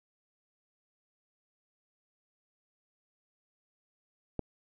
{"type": "click", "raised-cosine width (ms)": 2, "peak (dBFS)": -19, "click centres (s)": 4.393, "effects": []}